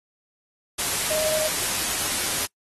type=tone in noise; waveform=sine; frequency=622.3 Hz; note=D#5; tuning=in tune; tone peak=-24 dBFS; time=1.1-1.48 s; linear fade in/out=10 ms; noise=white; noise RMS=-25 dBFS; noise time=0.78-2.46 s; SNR=-2 dB; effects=noise-tail reverb RT60 0.1 s tail -23 dB re dry + AAC 32 kbps